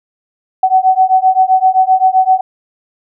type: beating tone pair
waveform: sine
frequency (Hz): 749 / 756.7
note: F#5 / F#5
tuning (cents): +21 / +39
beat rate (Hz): 7.7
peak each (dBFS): -10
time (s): 0.63-2.41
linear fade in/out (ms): 5
effects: none